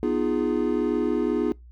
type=chord; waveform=triangle; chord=F half-diminished seventh; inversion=second; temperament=equal with one note detuned; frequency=246.9 / 307.4 / 349.2 / 415.3 Hz; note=Cb4 / Eb4 / F4 / Ab4; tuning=0 / -21 / 0 / 0 cents; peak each=-25 dBFS; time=0.03-1.52 s; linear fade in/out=0 ms; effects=noise-tail reverb RT60 0.2 s tail -24 dB re dry + added 60 Hz sine -44 dBFS peak until 1.71 s